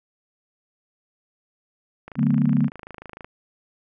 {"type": "click train", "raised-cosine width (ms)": 0.5, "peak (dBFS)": -23, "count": 32, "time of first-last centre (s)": [2.08, 3.245], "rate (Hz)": 26.6}
{"type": "chord", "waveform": "sine", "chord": "B minor seventh", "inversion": "first", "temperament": "equal with one note detuned", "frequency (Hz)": [146.83, 185, 220, 247.9], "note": ["D3", "F#3", "A3", "B3"], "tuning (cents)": [0, 0, 0, 7], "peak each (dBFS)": [-21, -24, -21, -22], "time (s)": [2.16, 2.7], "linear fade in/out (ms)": 50}
{"effects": []}